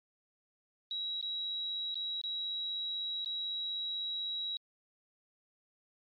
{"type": "tone with dropouts", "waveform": "sine", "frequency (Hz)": 3868, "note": "B7", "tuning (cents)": -37, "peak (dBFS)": -34, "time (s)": [0.91, 4.57], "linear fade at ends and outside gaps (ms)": 1, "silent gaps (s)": [[1.213, 1.226], [1.944, 1.955], [2.214, 2.238], [3.247, 3.259]], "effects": ["MP3 32 kbps"]}